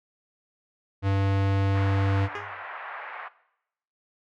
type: tone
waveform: square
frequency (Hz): 98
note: G2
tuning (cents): 0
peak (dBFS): -22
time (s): 1.02-2.29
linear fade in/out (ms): 50
type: band-pass noise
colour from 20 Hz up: white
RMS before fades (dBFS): -38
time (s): 1.74-3.29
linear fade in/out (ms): 20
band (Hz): 660 to 1900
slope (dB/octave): 24
type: tone with exponential decay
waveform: 10% pulse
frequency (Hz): 410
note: G#4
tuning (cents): -22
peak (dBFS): -20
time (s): 2.35-2.53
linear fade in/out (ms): 1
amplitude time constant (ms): 38
effects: noise-tail reverb RT60 0.8 s tail -18 dB re dry + low-pass 3000 Hz 12 dB/octave